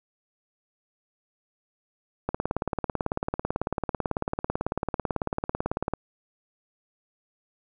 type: click train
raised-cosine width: 1 ms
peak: -12 dBFS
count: 67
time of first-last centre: 2.29-5.936 s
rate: 18.1 Hz
effects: none